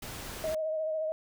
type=noise; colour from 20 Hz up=pink; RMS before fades=-41 dBFS; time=0.02-0.55 s; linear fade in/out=5 ms
type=tone with vibrato; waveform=sine; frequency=629 Hz; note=D#5; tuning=19 cents sharp; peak=-29 dBFS; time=0.44-1.12 s; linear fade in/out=0 ms; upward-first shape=triangle; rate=14 Hz; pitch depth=36 cents each way
effects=none